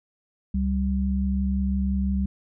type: tone pair together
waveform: sine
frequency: 68.8 / 194.9 Hz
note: C#2 / G3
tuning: -12 / -10 cents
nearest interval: octave + tritone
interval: 1802 cents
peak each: -24 dBFS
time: 0.54-2.26 s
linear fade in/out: 5 ms
effects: none